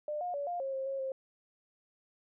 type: tone with pitch steps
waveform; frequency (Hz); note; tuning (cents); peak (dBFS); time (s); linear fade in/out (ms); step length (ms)
sine; 599 / 714 / 570 / 703 / 540 / 533 / 543 / 531; D5 / F5 / C#5 / F5 / C#5 / C5 / C#5 / C5; +34 / +38 / +48 / +11 / -45 / +32 / -36 / +25; -33; 0.08-1.12; 2; 130
effects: none